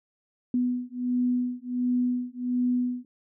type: beating tone pair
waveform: sine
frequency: 246.9 / 248.3 Hz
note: B3 / B3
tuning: 0 / +9 cents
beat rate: 1.4 Hz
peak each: -27 dBFS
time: 0.54-3.05 s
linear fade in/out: 2 ms
effects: none